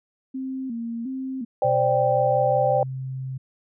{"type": "tone with vibrato", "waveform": "sine", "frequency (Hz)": 246.9, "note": "B3", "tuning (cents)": 0, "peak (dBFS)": -27, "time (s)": [0.34, 1.45], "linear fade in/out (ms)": 10, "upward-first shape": "square", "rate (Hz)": 1.4, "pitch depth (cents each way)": 110}
{"type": "chord", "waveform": "sine", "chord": "C suspended second", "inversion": "none", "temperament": "just", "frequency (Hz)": [523.3, 588.7, 784.9], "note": ["C5", "D5", "G5"], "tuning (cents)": [0, 4, 2], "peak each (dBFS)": -22, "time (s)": [1.62, 2.83], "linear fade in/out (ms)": 2}
{"type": "tone with pitch glide", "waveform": "sine", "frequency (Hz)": [126.8, 131.42], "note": ["B2", "C3"], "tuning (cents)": [46, 8], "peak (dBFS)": -28, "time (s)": [1.64, 3.38], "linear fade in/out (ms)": 10, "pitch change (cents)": 62, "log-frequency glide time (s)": [2.2, 2.88]}
{"effects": []}